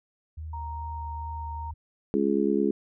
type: tone with vibrato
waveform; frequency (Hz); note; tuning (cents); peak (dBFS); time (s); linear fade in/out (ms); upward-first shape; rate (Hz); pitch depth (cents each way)
sine; 77.78; D#2; 0; -34; 0.37-1.74; 10; sine; 2.4; 22
type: tone with pitch glide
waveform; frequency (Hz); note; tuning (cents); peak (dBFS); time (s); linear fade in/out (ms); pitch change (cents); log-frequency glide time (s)
sine; 932.3 to 926.9; A#5 to A#5; 0 to -10; -35; 0.53-1.71; 5; -10; 0.76-1.38
type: harmonic tone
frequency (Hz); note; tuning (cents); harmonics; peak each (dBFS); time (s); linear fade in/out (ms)
69.3; C#2; 0; 3 / 4 / 5 / 6; -27 / -27 / -27 / -27; 2.14-2.71; 0
effects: none